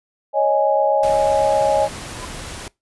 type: chord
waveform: sine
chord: C# suspended second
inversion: none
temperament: equal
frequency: 554.4 / 622.3 / 830.6 Hz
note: C#5 / D#5 / G#5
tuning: 0 / 0 / 0 cents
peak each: -18 dBFS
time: 0.33-1.89 s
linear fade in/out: 50 ms
type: noise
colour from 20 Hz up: pink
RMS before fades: -32 dBFS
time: 1.03-2.68 s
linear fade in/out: 2 ms
type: tone with exponential growth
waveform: triangle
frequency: 1009 Hz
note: B5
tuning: 37 cents sharp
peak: -26 dBFS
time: 2.13-2.25 s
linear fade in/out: 2 ms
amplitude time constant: 26 ms
effects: noise-tail reverb RT60 0.2 s tail -23 dB re dry + resampled to 24000 Hz